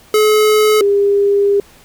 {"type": "tone pair in turn", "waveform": ["square", "sine"], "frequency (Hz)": [427.6, 402.6], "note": ["A4", "G4"], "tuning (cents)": [-49, 46], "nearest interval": "minor second", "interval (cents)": 105, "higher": "first", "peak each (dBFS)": -9, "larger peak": "neither", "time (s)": [[0.14, 0.81], [0.81, 1.6]], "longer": "second", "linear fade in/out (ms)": 2, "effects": ["pink hiss -45 dBFS RMS until 1.84 s"]}